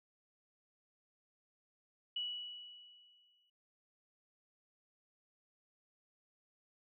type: tone with exponential decay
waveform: sine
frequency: 2940 Hz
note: F#7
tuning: 12 cents flat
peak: -35 dBFS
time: 2.16-3.5 s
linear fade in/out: 5 ms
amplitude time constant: 290 ms
effects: none